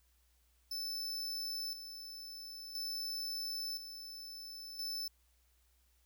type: tone with tremolo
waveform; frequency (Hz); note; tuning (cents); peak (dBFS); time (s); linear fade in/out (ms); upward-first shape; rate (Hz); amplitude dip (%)
45% pulse; 5274; E8; 0; -38; 0.71-5.08; 5; square; 0.49; 60
effects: added 60 Hz sine -70 dBFS peak until 6.05 s + white hiss -75 dBFS RMS until 6.05 s